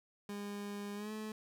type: tone with pitch glide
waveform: 30% pulse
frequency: 203.7 to 215.8 Hz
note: G#3 to A3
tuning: -33 to -33 cents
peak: -38 dBFS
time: 0.29-1.32 s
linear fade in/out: 2 ms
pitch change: +100 cents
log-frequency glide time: 0.95-1.12 s
effects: none